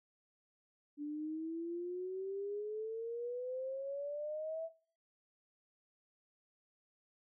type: exponential sweep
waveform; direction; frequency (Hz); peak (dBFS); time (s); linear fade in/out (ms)
sine; up; 290 to 662; -38; 0.97-4.7; 50
effects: noise-tail reverb RT60 0.5 s tail -21 dB re dry

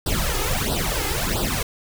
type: noise with flanger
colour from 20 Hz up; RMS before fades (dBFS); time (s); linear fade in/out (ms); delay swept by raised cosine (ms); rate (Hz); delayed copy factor
pink; -23; 0.06-1.63; 5; 0.22 to 2.42; 1.5; +0.9
effects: none

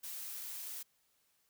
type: noise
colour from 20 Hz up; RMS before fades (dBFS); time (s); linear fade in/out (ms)
blue; -44; 0.03-0.83; 10
effects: white hiss -75 dBFS RMS until 1.49 s

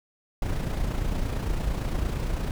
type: noise with amplitude modulation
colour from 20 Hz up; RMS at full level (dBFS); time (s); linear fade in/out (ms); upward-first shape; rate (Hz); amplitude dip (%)
brown; -25; 0.42-2.51; 2; sine; 28.8; 50
effects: none

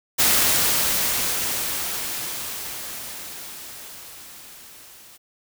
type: noise with level ramp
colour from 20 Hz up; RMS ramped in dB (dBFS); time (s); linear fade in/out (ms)
white; -17 to -47; 0.18-5.18; 20
effects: none

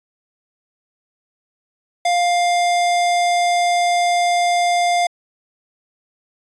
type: tone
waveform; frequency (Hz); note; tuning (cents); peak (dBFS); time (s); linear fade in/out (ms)
square; 702; F5; +9; -15; 2.05-5.07; 5
effects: resampled to 22050 Hz

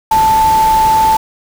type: tone in noise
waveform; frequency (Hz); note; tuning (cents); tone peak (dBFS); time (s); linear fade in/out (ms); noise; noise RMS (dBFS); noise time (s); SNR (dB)
sine; 880; A5; 0; -7; 0.11-1.17; 5; pink; -22; 0.11-1.17; +12
effects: none

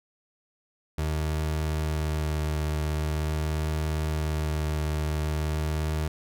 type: tone with vibrato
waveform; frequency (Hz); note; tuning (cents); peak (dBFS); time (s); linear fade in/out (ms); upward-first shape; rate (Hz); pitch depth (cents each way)
30% pulse; 76.9; D#2; -20; -23; 0.98-6.08; 5; sine; 0.44; 14
effects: none

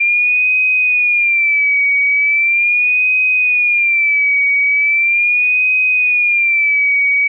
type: tone with vibrato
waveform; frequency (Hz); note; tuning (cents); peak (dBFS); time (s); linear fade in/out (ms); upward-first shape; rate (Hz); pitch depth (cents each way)
sine; 2382; D7; +24; -10; 0-7.28; 10; sine; 0.39; 93
effects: none

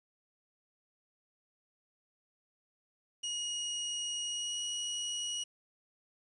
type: tone with pitch glide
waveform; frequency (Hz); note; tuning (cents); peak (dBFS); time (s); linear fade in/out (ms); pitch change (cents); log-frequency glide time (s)
25% pulse; 2887 to 2907; F#7 to F#7; -43 to -31; -31; 3.23-5.44; 10; +12; 4.26-4.6
effects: resampled to 22050 Hz + 10-bit

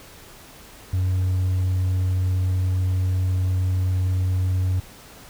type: tone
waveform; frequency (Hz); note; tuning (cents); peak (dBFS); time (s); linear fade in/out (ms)
triangle; 92.5; F#2; 0; -16; 0.93-4.8; 5
effects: tanh soft clip ceiling -12 dBFS + pink hiss -45 dBFS RMS until 5.29 s

